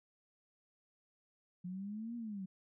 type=exponential two-way sweep; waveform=sine; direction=up then down; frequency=176 to 240.3 to 183.8 Hz; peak=-40 dBFS; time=1.64-2.46 s; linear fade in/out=10 ms; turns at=2.16 s; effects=none